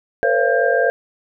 sine tone cluster, 459.6 / 508 / 552 / 684 / 1596 Hz, A#4 / B4 / C#5 / F5 / G6, -25 / +49 / -7 / -36 / +31 cents, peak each -20 dBFS, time 0.23-0.9 s, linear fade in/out 0 ms, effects none

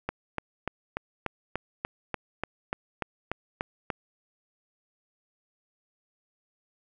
click train, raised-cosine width 0.5 ms, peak -14 dBFS, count 14, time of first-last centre 0.09-3.902 s, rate 3.41 Hz, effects none

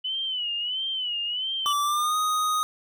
sine tone with vibrato, 2985 Hz, F#7, 15 cents sharp, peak -26 dBFS, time 0.04-1.73 s, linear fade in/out 10 ms, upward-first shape sine, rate 1.5 Hz, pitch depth 100 cents each way
square tone with pitch glide, 1163 to 1246.5 Hz, D6 to D#6, -17 to +3 cents, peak -23 dBFS, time 1.66-2.63 s, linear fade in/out 0 ms, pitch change +120 cents, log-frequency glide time 1.82-2.17 s
effects none

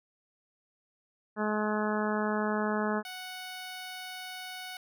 harmonic tone, 212.3 Hz, G#3, 38 cents sharp, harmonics 1 / 2 / 3 / 4 / 5 / 6 / 7 / 8, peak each -31 / -34 / -36 / -37 / -38 / -39 / -39 / -40 dBFS, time 1.36-3.03 s, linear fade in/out 50 ms
10% pulse tone, 740 Hz, F#5, in tune, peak -31 dBFS, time 3.05-4.77 s, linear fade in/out 2 ms
effects none

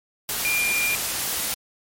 sine tone in noise, 2400 Hz, D7, 37 cents sharp, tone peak -21 dBFS, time 0.45-0.95 s, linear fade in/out 0 ms, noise white, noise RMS -26 dBFS, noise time 0.29-1.54 s, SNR +2 dB, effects MP3 64 kbps

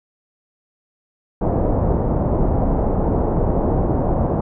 pink low-pass noise, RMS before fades -18 dBFS, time 1.41-4.41 s, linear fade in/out 5 ms, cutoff 800 Hz, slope 24 dB/octave, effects none

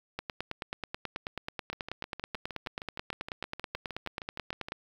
two click trains, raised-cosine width 0.3 ms, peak -23 / -18 dBFS, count 20 / 43, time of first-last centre 1.73-4.685 / 0.19-4.721 s, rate 6.43 / 9.27 Hz, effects 8-bit

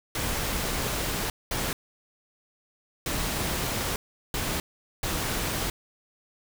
pink noise bursts at uneven times, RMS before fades -29 dBFS, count 5, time 0.15-1.3 / 1.51-1.73 / 3.06-3.96 / 4.34-4.6 / 5.03-5.7 s, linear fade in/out 2 ms, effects none

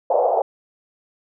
white band-pass noise, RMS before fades -18 dBFS, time 0.1-0.42 s, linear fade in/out 5 ms, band 470 to 790 Hz, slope 48 dB/octave, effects none

